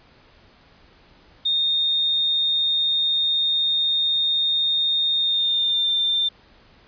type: tone with pitch glide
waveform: sine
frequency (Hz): 3672 to 3588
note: A#7 to A7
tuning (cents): -27 to +33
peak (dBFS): -18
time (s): 1.45-6.29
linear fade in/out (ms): 10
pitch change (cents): -40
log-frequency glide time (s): 5.17-5.9
effects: pink hiss -53 dBFS RMS until 6.87 s + resampled to 11025 Hz